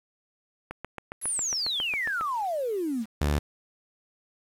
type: click train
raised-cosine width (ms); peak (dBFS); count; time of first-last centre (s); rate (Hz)
0.5; -20; 12; 0.71-2.211; 7.33
type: exponential sweep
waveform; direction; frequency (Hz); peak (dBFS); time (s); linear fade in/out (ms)
sine; down; 11440 to 207.7; -26; 1.21-3.06; 50
type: tone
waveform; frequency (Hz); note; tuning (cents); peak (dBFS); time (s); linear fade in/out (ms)
sawtooth; 73.42; D2; 0; -19; 3.21-3.39; 5
effects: resampled to 32000 Hz + 8-bit